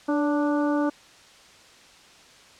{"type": "harmonic tone with a mistuned harmonic", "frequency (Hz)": 294.4, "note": "D4", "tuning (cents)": 4, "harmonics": [1, 2, 3, 4, 5], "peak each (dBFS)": [-22, -28, -32, -34, -36], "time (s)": [0.08, 0.9], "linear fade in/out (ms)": 10, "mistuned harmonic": 2, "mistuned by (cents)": -34, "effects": ["white hiss -51 dBFS RMS until 2.59 s", "low-pass 6000 Hz 12 dB/octave"]}